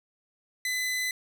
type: tone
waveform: sawtooth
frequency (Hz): 2012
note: B6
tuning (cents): +32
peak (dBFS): -24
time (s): 0.65-1.11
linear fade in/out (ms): 2
effects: none